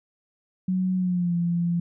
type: tone with pitch glide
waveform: sine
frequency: 185.3 to 171.9 Hz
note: F#3 to F3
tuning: +3 to -27 cents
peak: -21 dBFS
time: 0.68-1.8 s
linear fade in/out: 5 ms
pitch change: -130 cents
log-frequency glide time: 0.96-1.35 s
effects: none